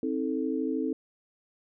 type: chord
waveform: sine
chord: A diminished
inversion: first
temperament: just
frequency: 264 / 316.8 / 440 Hz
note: C4 / Eb4 / A4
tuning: +16 / +31 / 0 cents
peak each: -30 / -31 / -33 dBFS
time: 0.03-0.93 s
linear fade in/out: 2 ms
effects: none